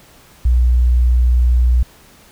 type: tone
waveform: sine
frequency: 61 Hz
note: B1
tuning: 21 cents flat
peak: -9 dBFS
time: 0.45-1.83 s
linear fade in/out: 5 ms
effects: pink hiss -46 dBFS RMS until 2.31 s